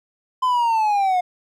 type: linear sweep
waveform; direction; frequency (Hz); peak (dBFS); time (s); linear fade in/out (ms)
triangle; down; 1029 to 712; -14; 0.42-1.21; 10
effects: none